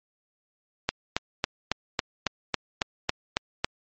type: click train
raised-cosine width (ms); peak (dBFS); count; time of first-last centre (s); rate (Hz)
0.2; -5; 11; 0.89-3.645; 3.63
effects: low-pass 6000 Hz 12 dB/octave + MP3 32 kbps